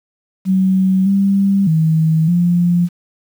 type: tone with pitch steps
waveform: sine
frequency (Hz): 188.9 / 196.8 / 159.5 / 174.6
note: F#3 / G3 / D#3 / F3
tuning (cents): +36 / +7 / +43 / 0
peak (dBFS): -10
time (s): 0.45-2.89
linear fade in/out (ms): 50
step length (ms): 610
effects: 7-bit